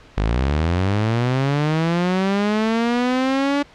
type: linear sweep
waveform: sawtooth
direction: up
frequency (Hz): 48.34 to 288.6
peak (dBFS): -13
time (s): 0.17-3.63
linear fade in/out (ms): 10
effects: pink hiss -47 dBFS RMS until 3.74 s + low-pass 4000 Hz 12 dB/octave